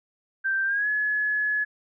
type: tone with pitch glide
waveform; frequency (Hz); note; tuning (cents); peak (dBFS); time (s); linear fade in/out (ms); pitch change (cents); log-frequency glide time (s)
sine; 1568 to 1700.1; G6 to G#6; 0 to +40; -22; 0.44-1.65; 20; +140; 0.65-0.88
effects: none